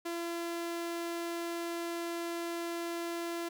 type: tone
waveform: sawtooth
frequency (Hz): 339.8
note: F4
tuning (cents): -47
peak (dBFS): -31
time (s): 0.05-3.49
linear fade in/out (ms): 10
effects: none